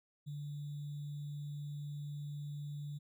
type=tone with sample-and-hold; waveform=sine; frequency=146 Hz; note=D3; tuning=10 cents flat; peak=-40 dBFS; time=0.26-2.99 s; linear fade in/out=20 ms; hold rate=3675 Hz; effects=none